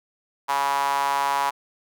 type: tone with high-pass filter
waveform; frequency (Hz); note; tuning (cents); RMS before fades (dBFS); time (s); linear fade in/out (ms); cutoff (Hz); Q
sawtooth; 140; C#3; +18; -23; 0.48-1.51; 20; 930; 6.5
effects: none